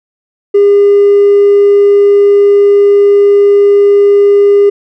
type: tone with hard clipping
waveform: sine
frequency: 404.7 Hz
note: G#4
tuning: 45 cents flat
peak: -3 dBFS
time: 0.54-4.7 s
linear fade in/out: 10 ms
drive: 1 dB
effects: none